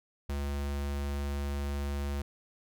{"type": "tone", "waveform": "square", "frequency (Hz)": 70.9, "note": "C#2", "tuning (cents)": 40, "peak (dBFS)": -32, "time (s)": [0.29, 2.22], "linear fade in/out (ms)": 5, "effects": []}